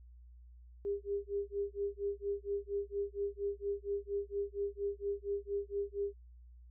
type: tone with tremolo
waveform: sine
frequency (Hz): 402.6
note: G4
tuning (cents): +46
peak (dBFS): -31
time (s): 0.85-6.14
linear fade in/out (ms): 0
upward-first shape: sine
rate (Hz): 4.3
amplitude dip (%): 100
effects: added 60 Hz sine -53 dBFS peak until 6.7 s